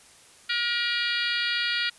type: harmonic tone with a mistuned harmonic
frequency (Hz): 476.3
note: A#4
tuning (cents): +37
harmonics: 3 / 4 / 5 / 6 / 7 / 8 / 9 / 10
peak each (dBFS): -30 / -31 / -32 / -33 / -33 / -34 / -35 / -35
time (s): 0.49-1.9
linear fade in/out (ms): 10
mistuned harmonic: 10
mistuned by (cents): -16
effects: white hiss -53 dBFS RMS until 1.98 s + resampled to 24000 Hz